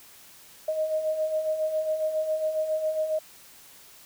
sine beating tone pair, 619 / 626.3 Hz, D#5 / D#5, -9 / +11 cents, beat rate 7.3 Hz, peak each -33 / -25 dBFS, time 0.68-3.19 s, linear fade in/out 5 ms, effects white hiss -51 dBFS RMS until 4.05 s

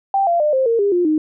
sine tone with pitch steps, 784 / 686.5 / 601.1 / 526.3 / 460.8 / 403.5 / 353.3 / 309.3 Hz, G5 / F5 / D5 / C5 / A#4 / G#4 / F4 / D#4, 0 / -30 / +40 / +10 / -20 / -50 / +20 / -10 cents, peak -13 dBFS, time 0.14-1.18 s, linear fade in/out 2 ms, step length 130 ms, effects none

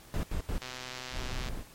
brown noise bursts, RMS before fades -31 dBFS, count 3, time 0.14-0.58 s, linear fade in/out 0 ms, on 92 ms, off 82 ms
click train, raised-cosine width 0.2 ms, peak -22 dBFS, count 111, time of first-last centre 0.62-1.486 s, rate 127 Hz
brown noise, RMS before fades -36 dBFS, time 1.11-1.65 s, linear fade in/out 50 ms
effects pink hiss -54 dBFS RMS until 1.74 s + MP3 64 kbps

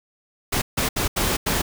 pink noise bursts at uneven times, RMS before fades -22 dBFS, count 5, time 0.52-0.62 / 0.77-0.89 / 0.96-1.08 / 1.16-1.37 / 1.46-1.62 s, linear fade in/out 10 ms, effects none

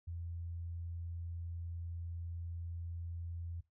sine tone, 84.9 Hz, F2, 48 cents flat, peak -40 dBFS, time 0.07-3.61 s, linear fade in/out 10 ms, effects noise-tail reverb RT60 0.2 s tail -20 dB re dry

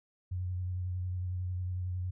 sine tone with vibrato, 90.8 Hz, F#2, 32 cents flat, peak -32 dBFS, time 0.31-2.11 s, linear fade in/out 10 ms, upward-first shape triangle, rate 11 Hz, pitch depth 31 cents each way, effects none

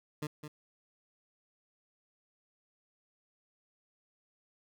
20% pulse tone with echo, 150.4 Hz, D3, 42 cents sharp, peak -30 dBFS, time 0.22-0.27 s, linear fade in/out 5 ms, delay 210 ms, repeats 1, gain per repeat -8 dB, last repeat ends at 0.48 s, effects none

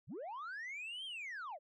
sine linear two-way sweep, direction up then down, 82.41 to 3238 to 522 Hz, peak -40 dBFS, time 0.07-1.59 s, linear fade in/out 50 ms, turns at 1.05 s, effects tanh soft clip ceiling -41 dBFS

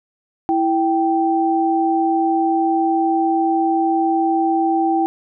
sine tone pair together, 329.6 / 780.8 Hz, E4 / G5, 0 / -7 cents, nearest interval octave + minor third, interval 1493 cents, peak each -17 dBFS, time 0.49-5.06 s, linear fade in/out 0 ms, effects none

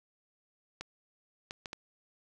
clicks, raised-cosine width 0.2 ms, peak -22 dBFS, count 4, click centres 0.81 / 1.509 / 1.658 / 1.731 s, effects none

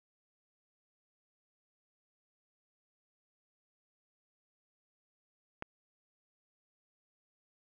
click, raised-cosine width 0.5 ms, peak -23 dBFS, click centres 5.624 s, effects none

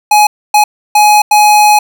square tone bursts at uneven times, 840 Hz, G#5, 19 cents sharp, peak -4 dBFS, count 4, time 0.11-0.27 / 0.54-0.64 / 0.95-1.22 / 1.31-1.79 s, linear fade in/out 5 ms, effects none

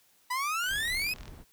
30% pulse exponential sweep, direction up, 973 to 2590 Hz, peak -26 dBFS, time 0.3-1.14 s, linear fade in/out 10 ms
click train, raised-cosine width 0.2 ms, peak -30 dBFS, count 28, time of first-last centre 0.64-1.28 s, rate 42.2 Hz
brown noise, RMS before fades -45 dBFS, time 0.67-1.45 s, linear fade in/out 50 ms
effects white hiss -65 dBFS RMS until 1.52 s

